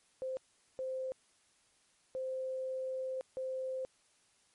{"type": "tone bursts at uneven times", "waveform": "sine", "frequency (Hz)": 521, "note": "C5", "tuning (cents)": -7, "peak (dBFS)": -35, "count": 4, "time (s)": [[0.22, 0.37], [0.79, 1.12], [2.15, 3.21], [3.37, 3.85]], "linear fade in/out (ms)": 0, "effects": ["white hiss -70 dBFS RMS until 4.54 s", "MP3 48 kbps"]}